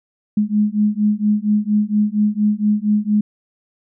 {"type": "beating tone pair", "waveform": "sine", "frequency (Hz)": [207.7, 212], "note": ["G#3", "G#3"], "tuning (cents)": [0, 36], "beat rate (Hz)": 4.3, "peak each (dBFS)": -17, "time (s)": [0.37, 3.21], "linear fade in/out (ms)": 5, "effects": []}